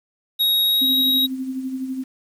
square tone with pitch glide, 3782 to 3813 Hz, A#7 to A#7, +24 to +38 cents, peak -16 dBFS, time 0.39-1.27 s, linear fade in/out 20 ms, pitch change +14 cents, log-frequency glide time 0.63-0.89 s
sine tone with tremolo, 261.4 Hz, C4, 1 cent flat, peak -22 dBFS, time 0.81-2.04 s, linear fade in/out 10 ms, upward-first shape sine, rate 12 Hz, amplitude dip 50%
effects 8-bit

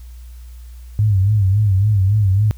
sine tone with vibrato, 100.7 Hz, G2, 47 cents sharp, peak -11 dBFS, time 0.99-2.51 s, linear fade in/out 0 ms, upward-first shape sine, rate 3.6 Hz, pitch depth 120 cents each way, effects added 60 Hz sine -33 dBFS peak until 2.57 s + white hiss -53 dBFS RMS until 2.57 s

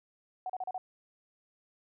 sine tone bursts, 743 Hz, F#5, 7 cents sharp, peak -33 dBFS, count 5, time 0.46-0.78 s, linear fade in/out 2 ms, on 36 ms, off 35 ms, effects none

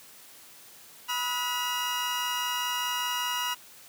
35% pulse tone cluster, 980 / 1273 / 1462 / 2859 Hz, B5 / D#6 / F#6 / F7, -14 / +39 / -21 / +40 cents, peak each -30 / -36 / -36 / -30 dBFS, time 1.08-3.55 s, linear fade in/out 20 ms, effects white hiss -51 dBFS RMS until 3.88 s + high-pass 100 Hz 12 dB/octave

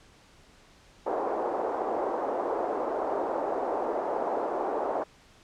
white band-pass noise, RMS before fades -30 dBFS, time 1.06-5.04 s, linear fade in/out 10 ms, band 340 to 840 Hz, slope 24 dB/octave, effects pink hiss -57 dBFS RMS until 5.43 s + low-pass 7000 Hz 12 dB/octave

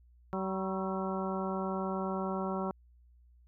harmonic tone with a mistuned harmonic, 190.5 Hz, G3, 49 cents flat, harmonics 1 / 2 / 3 / 4 / 5 / 6 / 7, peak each -35 / -38 / -40 / -41 / -42 / -43 / -43 dBFS, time 0.33-2.71 s, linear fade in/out 0 ms, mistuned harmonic 6, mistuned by -65 cents, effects added 60 Hz sine -58 dBFS peak until 3.47 s

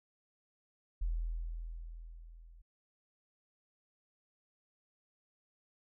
sine tone with level ramp, 41.36 Hz, E1, 7 cents sharp, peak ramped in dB -30 to -54 dBFS, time 1.01-2.62 s, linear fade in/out 10 ms, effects none

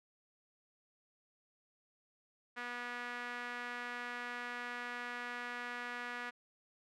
sawtooth tone with band-pass filter, 243 Hz, B3, 28 cents flat, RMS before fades -43 dBFS, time 2.56-6.31 s, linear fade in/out 20 ms, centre 1700 Hz, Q 2.1, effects none

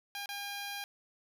10% pulse tone with dropouts, 807 Hz, G#5, 50 cents flat, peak -30 dBFS, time 0.15-0.84 s, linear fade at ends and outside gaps 1 ms, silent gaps 0.259-0.29 s, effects none

